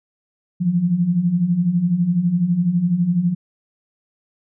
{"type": "beating tone pair", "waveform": "sine", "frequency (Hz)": [166.1, 178.1], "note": ["E3", "F3"], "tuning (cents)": [13, 34], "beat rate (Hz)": 12, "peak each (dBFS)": [-22, -16], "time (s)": [0.6, 3.35], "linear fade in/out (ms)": 20, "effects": []}